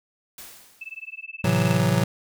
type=noise with exponential decay; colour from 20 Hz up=white; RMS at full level=-39 dBFS; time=0.38-1.26 s; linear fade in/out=2 ms; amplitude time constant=190 ms
type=tone with tremolo; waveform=sine; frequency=2630 Hz; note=E7; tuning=5 cents flat; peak=-31 dBFS; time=0.81-1.77 s; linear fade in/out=5 ms; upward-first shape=sine; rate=19 Hz; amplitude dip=100%
type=chord; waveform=square; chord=F# half-diminished seventh; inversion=first; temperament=just; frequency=111 / 133.2 / 166.5 / 185 Hz; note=A2 / C3 / E3 / F#3; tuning=+16 / +31 / +18 / 0 cents; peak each=-25 dBFS; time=1.44-2.04 s; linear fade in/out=5 ms
effects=none